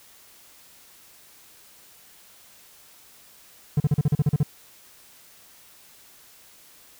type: tone bursts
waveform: triangle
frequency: 146.83 Hz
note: D3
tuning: in tune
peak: -14 dBFS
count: 10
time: 3.77-4.432 s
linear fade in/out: 5 ms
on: 32 ms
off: 38 ms
effects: white hiss -52 dBFS RMS until 6.99 s